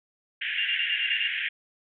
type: band-pass noise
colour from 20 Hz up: pink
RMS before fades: -30 dBFS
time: 0.41-1.49 s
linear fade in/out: 10 ms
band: 1600 to 3200 Hz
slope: 96 dB/octave
type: tone bursts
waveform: sine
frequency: 2794 Hz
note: F7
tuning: in tune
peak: -25 dBFS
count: 7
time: 0.58-1.276 s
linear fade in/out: 5 ms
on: 72 ms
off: 32 ms
effects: none